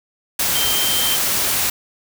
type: tone in noise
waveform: sine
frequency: 3136 Hz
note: G7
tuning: in tune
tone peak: -21 dBFS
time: 0.55-1.16 s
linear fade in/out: 5 ms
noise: white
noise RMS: -19 dBFS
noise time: 0.39-1.7 s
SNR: -5 dB
effects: none